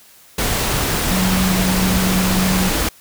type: tone in noise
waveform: sine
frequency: 186.2 Hz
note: F#3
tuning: 11 cents sharp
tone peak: -16 dBFS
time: 1.11-2.69 s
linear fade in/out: 5 ms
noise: pink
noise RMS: -19 dBFS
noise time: 0.38-2.89 s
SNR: 0 dB
effects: white hiss -47 dBFS RMS until 3 s